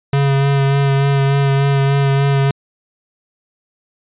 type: tone with vibrato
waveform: square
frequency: 138.59 Hz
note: C#3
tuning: in tune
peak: -12 dBFS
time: 0.13-2.51 s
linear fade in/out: 2 ms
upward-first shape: sine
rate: 3.4 Hz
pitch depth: 18 cents each way
effects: resampled to 8000 Hz